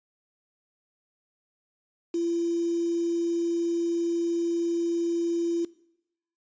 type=tone with quantisation; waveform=sine; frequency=339.1 Hz; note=E4; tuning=49 cents sharp; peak=-24 dBFS; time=2.14-5.65 s; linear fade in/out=5 ms; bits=7; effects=noise-tail reverb RT60 0.8 s tail -20 dB re dry + resampled to 16000 Hz